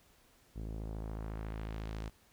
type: tone with low-pass filter sweep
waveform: sawtooth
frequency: 54 Hz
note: A1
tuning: 32 cents flat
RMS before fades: -41 dBFS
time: 0.55-2.1 s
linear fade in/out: 20 ms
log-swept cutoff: 350 to 7400 Hz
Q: 0.85
effects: pink hiss -66 dBFS RMS until 2.32 s